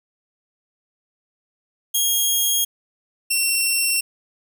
10% pulse tone pair in turn, 3263 / 2717 Hz, G#7 / F7, -31 / -48 cents, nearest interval minor third, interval 317 cents, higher first, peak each -9 dBFS, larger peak neither, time 1.94-2.65 / 3.3-4.01 s, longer neither, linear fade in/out 10 ms, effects none

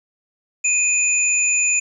sine tone pair together, 2489 / 7018 Hz, D#7 / A8, 0 / -5 cents, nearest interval octave + tritone, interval 1795 cents, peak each -18 dBFS, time 0.64-1.8 s, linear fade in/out 10 ms, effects 9-bit

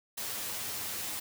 white noise with comb filter, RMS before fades -37 dBFS, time 0.17-1.2 s, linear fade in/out 10 ms, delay 9.6 ms, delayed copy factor +0.7, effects none

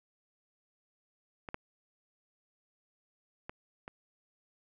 clicks, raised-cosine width 0.5 ms, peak -26 / -21 / -25 / -28 dBFS, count 4, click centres 1.488 / 1.544 / 3.495 / 3.879 s, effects none

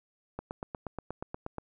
click train, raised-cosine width 1 ms, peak -22 dBFS, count 11, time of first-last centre 0.39-1.583 s, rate 8.38 Hz, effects none

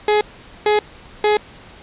30% pulse tone bursts, 420.7 Hz, G#4, 22 cents sharp, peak -10 dBFS, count 3, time 0.08-1.37 s, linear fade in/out 2 ms, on 130 ms, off 450 ms, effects pink hiss -42 dBFS RMS until 1.82 s + resampled to 8000 Hz

